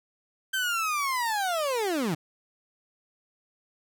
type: linear sweep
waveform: 30% pulse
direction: down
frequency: 1568 to 141.6 Hz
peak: -23 dBFS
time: 0.53-2.15 s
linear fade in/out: 10 ms
effects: none